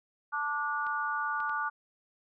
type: chord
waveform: sine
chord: D major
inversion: second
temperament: equal with one note detuned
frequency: 880 / 1174.7 / 1452 Hz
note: A5 / D6 / F#6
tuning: 0 / 0 / -33 cents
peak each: -36 / -33 / -33 dBFS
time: 0.32-1.7 s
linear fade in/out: 20 ms
type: clicks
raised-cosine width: 0.3 ms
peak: -34 dBFS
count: 3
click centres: 0.867 / 1.403 / 1.495 s
effects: none